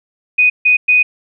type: tone bursts at uneven times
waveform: sine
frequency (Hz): 2489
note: D#7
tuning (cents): 0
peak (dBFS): -7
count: 3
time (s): 0.38-0.5 / 0.65-0.77 / 0.88-1.03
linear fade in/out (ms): 10
effects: none